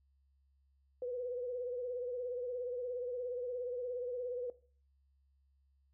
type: tone with vibrato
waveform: sine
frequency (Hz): 493.9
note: B4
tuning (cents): 0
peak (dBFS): -36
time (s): 1.02-4.5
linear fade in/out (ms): 2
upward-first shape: sine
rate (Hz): 17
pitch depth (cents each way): 47
effects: noise-tail reverb RT60 0.4 s tail -17 dB re dry + added 68 Hz sine -69 dBFS peak until 5.93 s